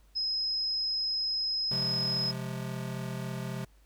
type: tone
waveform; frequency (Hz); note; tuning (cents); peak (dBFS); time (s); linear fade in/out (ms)
sine; 5110; D#8; +45; -28; 0.15-2.32; 20
type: chord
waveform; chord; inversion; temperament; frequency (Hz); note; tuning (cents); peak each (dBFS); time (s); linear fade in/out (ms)
square; F minor; second; just; 130.96 / 174.61 / 209.5; C3 / F3 / Ab3; +2 / 0 / +15; -37 / -40 / -42; 1.71-3.65; 5
effects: added 50 Hz sine -57 dBFS peak until 3.85 s + pink hiss -68 dBFS RMS until 3.85 s